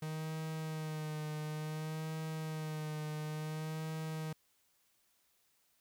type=tone with vibrato; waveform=45% pulse; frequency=155.56 Hz; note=D#3; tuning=in tune; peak=-38 dBFS; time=0.02-4.33 s; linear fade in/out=5 ms; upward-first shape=sine; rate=0.57 Hz; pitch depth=31 cents each way; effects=white hiss -74 dBFS RMS until 5.8 s